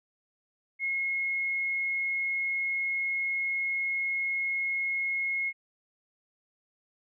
sine tone, 2164 Hz, C#7, 42 cents flat, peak -27 dBFS, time 0.79-5.53 s, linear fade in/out 50 ms, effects none

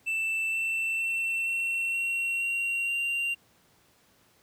triangle tone with pitch steps, 2658 / 2676 / 2695 / 2714 / 2733 / 2752 / 2771 Hz, E7 / E7 / E7 / E7 / F7 / F7 / F7, +14 / +25 / +38 / +50 / -38 / -26 / -14 cents, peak -25 dBFS, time 0.06-3.35 s, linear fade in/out 20 ms, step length 470 ms, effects pink hiss -63 dBFS RMS until 4.42 s + high-pass 80 Hz 12 dB/octave

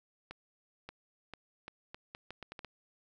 accelerating click train, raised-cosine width 0.3 ms, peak -28 dBFS, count 11, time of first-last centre 0.31-2.647 s, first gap 580 ms, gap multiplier 0.77, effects none

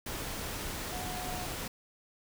sine tone in noise, 727 Hz, F#5, 31 cents flat, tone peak -41 dBFS, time 0.92-1.46 s, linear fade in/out 5 ms, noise pink, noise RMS -38 dBFS, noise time 0.06-1.68 s, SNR -6 dB, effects none

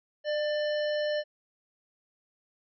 harmonic tone with a mistuned harmonic, 599 Hz, D5, 34 cents sharp, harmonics 1 / 3 / 5 / 7 / 9, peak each -27 / -37 / -41 / -44 / -46 dBFS, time 0.24-1.24 s, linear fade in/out 50 ms, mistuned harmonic 3, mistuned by -23 cents, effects none

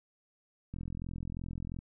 click train, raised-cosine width 5 ms, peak -28 dBFS, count 46, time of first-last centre 0.74-1.789 s, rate 42.9 Hz, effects none

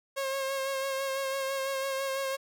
sawtooth tone with vibrato, 540 Hz, C#5, 45 cents flat, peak -26 dBFS, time 0.16-2.37 s, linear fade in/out 20 ms, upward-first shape sine, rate 6 Hz, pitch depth 27 cents each way, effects none

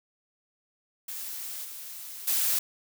blue noise with level steps, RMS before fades -37 / -41 / -26 dBFS, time 1.08-2.59 s, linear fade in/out 5 ms, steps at 1.64 / 2.27 s, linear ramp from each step 10 ms, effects none

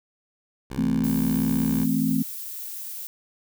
10% pulse tone, 65.41 Hz, C2, in tune, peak -24 dBFS, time 0.7-1.85 s, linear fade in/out 10 ms
sine chord, A minor, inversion second, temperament equal, 164.81 / 220 / 261.6 Hz, E3 / A3 / C4, 0 / 0 / 0 cents, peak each -27 / -24 / -23 dBFS, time 0.77-2.23 s, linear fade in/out 10 ms
violet noise, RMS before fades -35 dBFS, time 1.04-3.07 s, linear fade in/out 0 ms
effects none

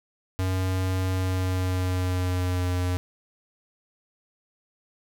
square tone with pitch glide, 93.3 to 90.02 Hz, F#2 to F#2, +15 to -47 cents, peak -24 dBFS, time 0.39-2.97 s, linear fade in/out 0 ms, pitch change -62 cents, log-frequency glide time 1.12-2.76 s, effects none

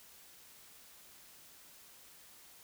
silence, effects white hiss -58 dBFS RMS until 2.63 s

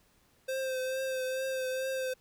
square tone with vibrato, 522 Hz, C5, 4 cents flat, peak -32 dBFS, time 0.48-2.14 s, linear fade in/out 10 ms, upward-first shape triangle, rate 2.3 Hz, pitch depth 31 cents each way, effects pink hiss -67 dBFS RMS until 2.2 s

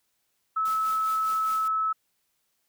sine tone, 1300 Hz, E6, 24 cents flat, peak -23 dBFS, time 0.56-1.93 s, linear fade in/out 10 ms
white noise with tremolo, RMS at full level -42 dBFS, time 0.65-1.68 s, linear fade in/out 5 ms, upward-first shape sine, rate 4.9 Hz, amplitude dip 55%
effects white hiss -74 dBFS RMS until 2.68 s

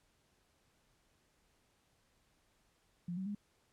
sine tone with pitch steps, 174.61 / 189.32 / 205.3 Hz, F3 / F#3 / G#3, 0 / +40 / -20 cents, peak -37 dBFS, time 3.08-3.35 s, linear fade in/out 5 ms, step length 90 ms, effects pink hiss -74 dBFS RMS until 3.72 s + low-pass 11000 Hz 12 dB/octave

